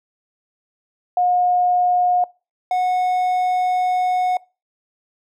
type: tone pair in turn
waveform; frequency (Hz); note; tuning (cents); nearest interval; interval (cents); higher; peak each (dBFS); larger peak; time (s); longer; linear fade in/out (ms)
sine / triangle; 719 / 731.6; F#5 / F#5; -50 / -20; unison; 30; second; -14; neither; 1.17-2.24 / 2.71-4.37; second; 2
effects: noise-tail reverb RT60 0.3 s tail -23 dB re dry